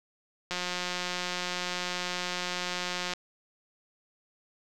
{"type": "click train", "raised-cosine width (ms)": 0.2, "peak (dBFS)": -15, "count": 471, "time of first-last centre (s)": [0.51, 3.136], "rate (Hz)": 179, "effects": []}